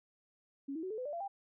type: tone with pitch steps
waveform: sine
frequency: 277 / 321.9 / 374 / 434.7 / 505.1 / 586.9 / 682.1 / 792.6 Hz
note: C#4 / E4 / F#4 / A4 / B4 / D5 / F5 / G5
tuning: -1 / -41 / +19 / -21 / +39 / -1 / -41 / +19 cents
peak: -37 dBFS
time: 0.68-1.28 s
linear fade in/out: 10 ms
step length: 75 ms
effects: none